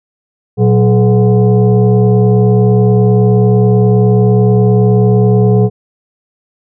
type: tone with frequency modulation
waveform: sine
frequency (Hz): 117.8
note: A#2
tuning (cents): +19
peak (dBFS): -5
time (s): 0.57-5.7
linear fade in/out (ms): 50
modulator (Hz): 305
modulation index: 1.1
effects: none